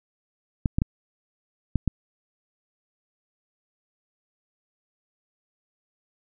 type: clicks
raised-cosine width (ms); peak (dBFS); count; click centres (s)
5; -9; 5; 0.658 / 0.785 / 0.819 / 1.757 / 1.877
effects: none